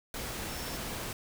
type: tone in noise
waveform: sine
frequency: 5390 Hz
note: E8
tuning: 38 cents sharp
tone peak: -47 dBFS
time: 0.49-0.77 s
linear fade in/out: 2 ms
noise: pink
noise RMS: -38 dBFS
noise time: 0.14-1.13 s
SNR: -12 dB
effects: none